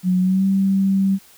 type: tone with pitch glide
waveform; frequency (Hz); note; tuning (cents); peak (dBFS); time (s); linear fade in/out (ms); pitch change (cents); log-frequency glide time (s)
sine; 183 to 193.88; F#3 to G3; -19 to -19; -14; 0.03-1.19; 50; +100; 0.2-0.46
effects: white hiss -49 dBFS RMS until 1.37 s